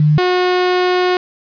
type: tone pair in turn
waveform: sine / sawtooth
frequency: 151 / 362.8 Hz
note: D3 / F#4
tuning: +48 / -34 cents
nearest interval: octave + minor third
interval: 1518 cents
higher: second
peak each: -8 dBFS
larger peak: neither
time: 0-0.18 / 0.18-1.17 s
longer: second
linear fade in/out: 2 ms
effects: resampled to 11025 Hz + 7-bit